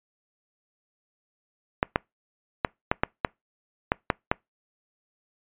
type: clicks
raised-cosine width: 0.5 ms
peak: -5 dBFS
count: 9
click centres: 1.829 / 1.959 / 2.648 / 2.915 / 3.035 / 3.248 / 3.919 / 4.102 / 4.315 s
effects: noise-tail reverb RT60 0.2 s tail -26 dB re dry + resampled to 8000 Hz